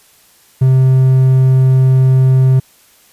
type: tone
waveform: triangle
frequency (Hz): 130.81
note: C3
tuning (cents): 0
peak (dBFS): -4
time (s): 0.61-2.6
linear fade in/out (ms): 10
effects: white hiss -48 dBFS RMS until 3.12 s + resampled to 32000 Hz